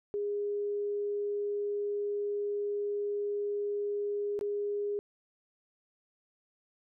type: tone with dropouts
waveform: sine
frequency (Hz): 410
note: G#4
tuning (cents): -22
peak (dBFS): -30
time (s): 0.14-4.99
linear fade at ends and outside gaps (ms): 0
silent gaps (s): 4.391-4.411
effects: none